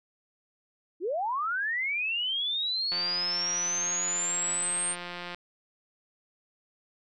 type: linear sweep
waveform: sine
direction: up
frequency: 306.9 to 8810 Hz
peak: -27 dBFS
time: 1-4.96 s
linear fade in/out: 50 ms
type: click train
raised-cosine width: 0.3 ms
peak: -22 dBFS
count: 428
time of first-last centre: 2.92-5.346 s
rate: 176 Hz
effects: none